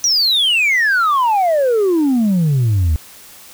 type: exponential sweep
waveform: sine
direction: down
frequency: 5920 to 74 Hz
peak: -9 dBFS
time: 0.04-2.96 s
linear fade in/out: 0 ms
effects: tanh soft clip ceiling -10 dBFS + white hiss -40 dBFS RMS until 3.53 s